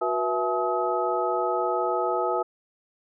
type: tone cluster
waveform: sine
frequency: 367 / 485.8 / 660 / 854 / 1271 Hz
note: F#4 / B4 / E5 / G#5 / D#6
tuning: -14 / -29 / +2 / +48 / +36 cents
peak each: -29 dBFS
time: 0.01-2.43 s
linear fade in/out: 10 ms
effects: none